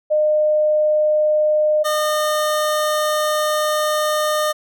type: tone pair in turn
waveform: sine / 25% pulse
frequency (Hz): 609 / 609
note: D#5 / D#5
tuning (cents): -37 / -37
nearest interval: unison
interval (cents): 0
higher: neither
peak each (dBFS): -13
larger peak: neither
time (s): 0.1-1.84 / 1.84-4.53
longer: second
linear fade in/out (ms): 20
effects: none